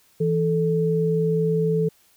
sine tone pair together, 164.2 / 438 Hz, E3 / A4, -6 / -8 cents, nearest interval octave + perfect fourth, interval 1698 cents, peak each -21 dBFS, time 0.2-1.89 s, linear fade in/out 10 ms, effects white hiss -59 dBFS RMS until 2.16 s

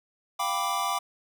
square chord, G dominant seventh, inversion third, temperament equal, 698.5 / 784 / 987.8 / 1174.7 Hz, F5 / G5 / B5 / D6, 0 / 0 / 0 / 0 cents, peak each -35 / -33 / -33 / -30 dBFS, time 0.39-0.99 s, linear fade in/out 10 ms, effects none

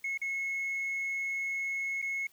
sine tone with dropouts, 2181 Hz, C#7, 29 cents flat, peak -29 dBFS, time 0.04-2.27 s, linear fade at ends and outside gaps 5 ms, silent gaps 0.176-0.215 / 2.018-2.024 s, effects tanh soft clip ceiling -29 dBFS + white hiss -64 dBFS RMS until 2.32 s

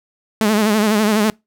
sawtooth tone with vibrato, 213.1 Hz, G#3, 45 cents sharp, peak -9 dBFS, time 0.41-1.3 s, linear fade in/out 0 ms, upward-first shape sine, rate 12 Hz, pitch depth 71 cents each way, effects noise-tail reverb RT60 0.2 s tail -25 dB re dry

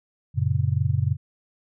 sine chord, F# major, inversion none, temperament just, 92.5 / 115.62 / 138.75 Hz, F#2 / A#2 / C#3, 0 / -14 / +2 cents, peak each -24 dBFS, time 0.34-1.17 s, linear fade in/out 50 ms, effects none

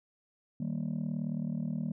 sine chord, Eb major, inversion none, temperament just, 155.56 / 194.45 / 233.3 Hz, Eb3 / G3 / Bb3, 0 / -14 / +2 cents, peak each -34 dBFS, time 0.6-1.92 s, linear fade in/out 5 ms, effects tanh soft clip ceiling -27 dBFS

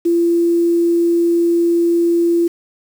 sine tone with quantisation, 340.7 Hz, F4, 43 cents flat, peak -11 dBFS, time 0.05-2.48 s, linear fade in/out 10 ms, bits 6, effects none

